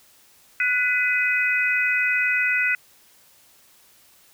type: tone cluster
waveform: sine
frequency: 1476 / 2003 / 2519 Hz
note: F#6 / B6 / D#7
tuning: -5 / +24 / +21 cents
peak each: -23 dBFS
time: 0.6-2.75 s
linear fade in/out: 2 ms
effects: white hiss -55 dBFS RMS until 4.33 s